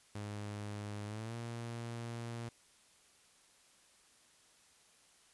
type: tone with pitch glide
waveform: sawtooth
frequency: 103.7 to 117.07 Hz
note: G#2 to A#2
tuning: -2 to +8 cents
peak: -37 dBFS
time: 0.15-2.49 s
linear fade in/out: 5 ms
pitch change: +210 cents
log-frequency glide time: 1.06-1.35 s
effects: white hiss -66 dBFS RMS until 5.33 s + resampled to 24000 Hz